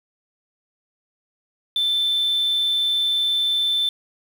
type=tone; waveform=sine; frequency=3537 Hz; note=A7; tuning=8 cents sharp; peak=-16 dBFS; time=1.76-3.89 s; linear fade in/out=2 ms; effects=tanh soft clip ceiling -16 dBFS + 7-bit